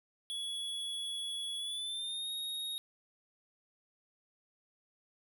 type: tone with pitch glide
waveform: square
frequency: 3377 to 3747 Hz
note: G#7 to A#7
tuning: +28 to +8 cents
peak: -37 dBFS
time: 0.3-2.78 s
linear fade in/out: 0 ms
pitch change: +180 cents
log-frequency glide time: 1.58-2.31 s
effects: none